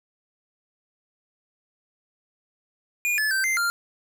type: tone with pitch steps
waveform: square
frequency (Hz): 2434 / 1727 / 1557 / 2085 / 1394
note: D#7 / A6 / G6 / C7 / F6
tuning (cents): -39 / -33 / -12 / -7 / -4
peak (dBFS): -22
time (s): 3.05-3.7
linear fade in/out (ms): 0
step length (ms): 130
effects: none